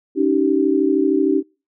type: tone cluster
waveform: sine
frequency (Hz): 280.3 / 313.3 / 386.5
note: C#4 / D#4 / G4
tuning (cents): +19 / +12 / -24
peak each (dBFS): -18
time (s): 0.15-1.43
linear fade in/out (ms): 50
effects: noise-tail reverb RT60 0.3 s tail -24 dB re dry